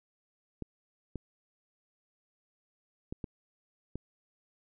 clicks, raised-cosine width 3 ms, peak -24 dBFS, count 5, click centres 0.623 / 1.157 / 3.125 / 3.242 / 3.956 s, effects none

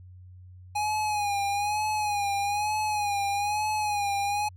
square tone with vibrato, 828 Hz, G#5, 5 cents flat, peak -26 dBFS, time 0.75-4.49 s, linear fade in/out 10 ms, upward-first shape sine, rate 1.1 Hz, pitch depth 57 cents each way, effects added 91 Hz sine -45 dBFS peak until 4.56 s + low-pass 12000 Hz 12 dB/octave

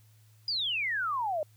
sine exponential sweep, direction down, 4978 to 586 Hz, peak -28 dBFS, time 0.48-1.43 s, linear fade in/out 2 ms, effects added 108 Hz sine -57 dBFS peak until 1.56 s + white hiss -67 dBFS RMS until 1.56 s

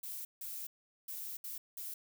violet noise bursts at uneven times, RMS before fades -43 dBFS, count 5, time 0.03-0.25 / 0.41-0.67 / 1.08-1.37 / 1.44-1.58 / 1.77-1.94 s, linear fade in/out 5 ms, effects none

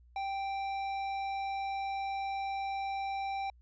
triangle tone with hard clipping, 784 Hz, G5, in tune, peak -35 dBFS, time 0.16-3.5 s, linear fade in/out 2 ms, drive 14 dB, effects added 60 Hz sine -57 dBFS peak until 3.61 s + resampled to 16000 Hz

